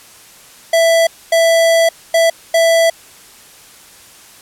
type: tone bursts at uneven times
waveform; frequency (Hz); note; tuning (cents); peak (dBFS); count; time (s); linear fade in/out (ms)
square; 662; E5; +7; -9; 4; 0.73-1.07 / 1.32-1.89 / 2.14-2.3 / 2.54-2.9; 5
effects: white hiss -41 dBFS RMS until 4.41 s + low-pass 12000 Hz 12 dB/octave